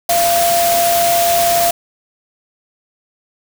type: tone in noise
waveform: sine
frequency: 688 Hz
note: F5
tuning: 26 cents flat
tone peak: -12 dBFS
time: 0.09-1.71 s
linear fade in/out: 5 ms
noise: white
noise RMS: -18 dBFS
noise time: 0.09-1.71 s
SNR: +3 dB
effects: none